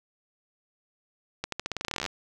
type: accelerating click train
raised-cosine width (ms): 0.2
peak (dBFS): -13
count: 19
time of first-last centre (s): 1.44-2.062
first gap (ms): 83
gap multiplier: 0.88
effects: 8-bit